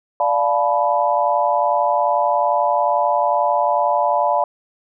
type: chord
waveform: sine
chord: B half-diminished seventh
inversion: first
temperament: equal with one note detuned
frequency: 587.3 / 698.5 / 865.4 / 987.8 Hz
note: D5 / F5 / A5 / B5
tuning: 0 / 0 / -29 / 0 cents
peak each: -20 dBFS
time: 0.2-4.44 s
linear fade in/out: 2 ms
effects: none